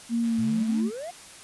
sine tone with pitch glide, 233 to 222.1 Hz, A#3 to A3, -1 to +16 cents, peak -22 dBFS, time 0.09-0.91 s, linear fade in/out 50 ms, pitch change -83 cents, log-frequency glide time 0.23-0.47 s
click train, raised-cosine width 0.2 ms, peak -31 dBFS, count 81, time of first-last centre 0.24-0.807 s, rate 141 Hz
triangle exponential sweep, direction up, 105.6 to 735 Hz, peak -31 dBFS, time 0.38-1.11 s, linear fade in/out 10 ms
effects white hiss -46 dBFS RMS until 1.43 s + resampled to 24000 Hz

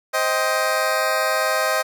20% pulse chord, C minor, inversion none, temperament just, 523.3 / 627.9 / 784.9 Hz, C5 / Eb5 / G5, 0 / +16 / +2 cents, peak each -19 / -16 / -22 dBFS, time 0.13-1.83 s, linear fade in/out 20 ms, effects none

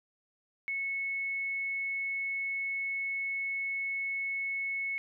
sine tone, 2200 Hz, C#7, 14 cents flat, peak -31 dBFS, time 0.68-4.98 s, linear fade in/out 0 ms, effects none

